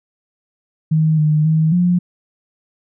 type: tone with pitch steps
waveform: sine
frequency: 157.3 / 152.7 / 158.3 / 177.3 Hz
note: D#3 / D#3 / D#3 / F3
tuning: +19 / -32 / +30 / +26 cents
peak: -11 dBFS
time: 0.91-1.99 s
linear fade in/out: 10 ms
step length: 270 ms
effects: none